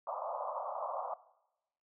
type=band-pass noise; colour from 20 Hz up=pink; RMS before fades=-39 dBFS; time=0.07-1.14 s; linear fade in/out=2 ms; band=540 to 1200 Hz; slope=96 dB/octave; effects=noise-tail reverb RT60 0.9 s tail -19 dB re dry